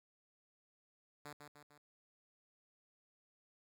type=tone with echo; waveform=5% pulse; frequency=146.9 Hz; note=D3; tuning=1 cent sharp; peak=-37 dBFS; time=1.25-1.33 s; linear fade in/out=5 ms; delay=150 ms; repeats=3; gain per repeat=-5 dB; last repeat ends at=1.78 s; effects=none